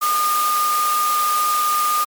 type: tone in noise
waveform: sine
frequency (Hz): 1217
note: D#6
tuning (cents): -39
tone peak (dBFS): -16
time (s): 0.01-2.05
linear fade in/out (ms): 20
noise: white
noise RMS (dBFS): -25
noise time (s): 0.01-2.05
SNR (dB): +6
effects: high-pass 400 Hz 12 dB/octave + MP3 96 kbps